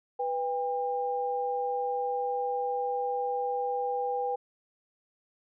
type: tone pair together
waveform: sine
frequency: 493.9 / 801.5 Hz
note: B4 / G5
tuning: 0 / +38 cents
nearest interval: minor sixth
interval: 838 cents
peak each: -31 / -30 dBFS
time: 0.19-4.36 s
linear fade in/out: 10 ms
effects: none